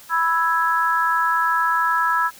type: chord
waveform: sine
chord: E major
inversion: second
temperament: equal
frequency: 987.8 / 1318.5 / 1661.2 Hz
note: B5 / E6 / G#6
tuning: 0 / 0 / 0 cents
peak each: -21 / -20 / -22 dBFS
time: 0.09-2.31 s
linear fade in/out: 50 ms
effects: white hiss -45 dBFS RMS until 2.39 s